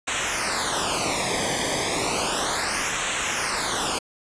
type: noise with flanger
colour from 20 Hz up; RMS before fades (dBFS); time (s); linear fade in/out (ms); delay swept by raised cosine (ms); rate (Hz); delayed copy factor
pink; -25; 0.07-3.99; 10; 0.2 to 0.74; 0.33; -0.85
effects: resampled to 22050 Hz